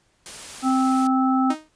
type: noise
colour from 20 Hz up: white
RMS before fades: -37 dBFS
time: 0.26-1.07 s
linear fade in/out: 0 ms
type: harmonic tone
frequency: 261.7 Hz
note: C4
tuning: in tune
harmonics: 1 / 3 / 5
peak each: -18 / -24 / -25 dBFS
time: 0.62-1.55 s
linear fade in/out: 50 ms
type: tone with exponential decay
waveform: sawtooth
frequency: 311.1 Hz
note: D#4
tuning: in tune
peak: -19 dBFS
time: 1.5-1.69 s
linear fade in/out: 5 ms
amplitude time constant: 41 ms
effects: pink hiss -64 dBFS RMS until 1.75 s + resampled to 22050 Hz